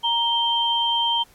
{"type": "tone pair together", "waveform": "sine", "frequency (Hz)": [935, 3145], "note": ["A#5", "G7"], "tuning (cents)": [5, 5], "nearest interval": "octave + major sixth", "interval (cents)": 2100, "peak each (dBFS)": [-22, -20], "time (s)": [0.03, 1.24], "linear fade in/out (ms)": 20, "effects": ["pink hiss -54 dBFS RMS until 1.34 s", "MP3 64 kbps"]}